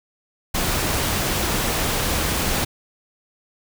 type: noise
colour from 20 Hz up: pink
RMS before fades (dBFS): -22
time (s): 0.54-2.65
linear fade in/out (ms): 10
effects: none